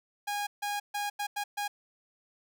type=tone bursts at uneven times; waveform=sawtooth; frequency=820 Hz; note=G#5; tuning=22 cents flat; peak=-27 dBFS; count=6; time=0.27-0.47 / 0.62-0.8 / 0.94-1.1 / 1.19-1.27 / 1.36-1.44 / 1.57-1.68 s; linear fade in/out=10 ms; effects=none